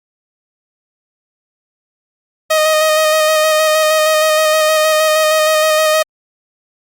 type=tone with vibrato; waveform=sawtooth; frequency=623 Hz; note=D#5; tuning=2 cents sharp; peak=-6 dBFS; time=2.5-6.03 s; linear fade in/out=10 ms; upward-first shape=square; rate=6.4 Hz; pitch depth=16 cents each way; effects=Opus 48 kbps